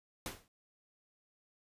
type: noise with exponential decay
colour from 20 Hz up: pink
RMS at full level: -37 dBFS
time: 0.26-0.48 s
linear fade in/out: 1 ms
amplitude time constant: 47 ms
effects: resampled to 32000 Hz